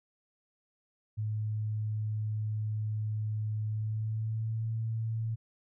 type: tone with pitch glide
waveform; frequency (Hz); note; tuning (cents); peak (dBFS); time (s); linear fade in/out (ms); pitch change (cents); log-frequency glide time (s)
sine; 107.5 to 112.32; A2 to A2; -40 to +36; -30; 1.17-5.36; 20; +76; 3.65-4.71
effects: none